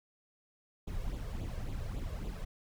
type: noise with flanger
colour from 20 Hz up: brown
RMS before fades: -38 dBFS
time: 0.87-2.45 s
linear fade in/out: 10 ms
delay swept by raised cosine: 0.27 to 1.87 ms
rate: 3.6 Hz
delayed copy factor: +0.7
effects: none